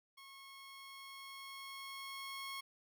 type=tone with level ramp; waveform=15% pulse; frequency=1090 Hz; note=C#6; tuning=29 cents flat; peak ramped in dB=-48 to -36 dBFS; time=0.17-2.61 s; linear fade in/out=10 ms; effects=none